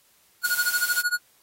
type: tone with tremolo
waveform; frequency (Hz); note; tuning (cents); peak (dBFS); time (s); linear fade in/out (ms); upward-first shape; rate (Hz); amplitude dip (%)
square; 1448; F#6; -38; -20; 0.43-1.19; 20; sine; 13; 95
type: noise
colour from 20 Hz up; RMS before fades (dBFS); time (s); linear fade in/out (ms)
blue; -29; 0.44-1.02; 10
effects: white hiss -61 dBFS RMS until 1.42 s + AAC 48 kbps